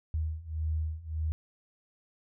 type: beating tone pair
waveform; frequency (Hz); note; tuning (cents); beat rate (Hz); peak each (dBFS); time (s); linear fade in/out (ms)
sine; 77.78 / 79.48; D#2 / D#2; 0 / +37; 1.7; -34 / -32; 0.14-1.32; 0
effects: none